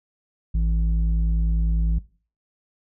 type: tone with low-pass filter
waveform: square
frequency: 55 Hz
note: A1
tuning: in tune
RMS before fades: -21 dBFS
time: 0.54-1.99 s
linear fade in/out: 10 ms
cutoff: 120 Hz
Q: 5
effects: noise-tail reverb RT60 0.4 s tail -19 dB re dry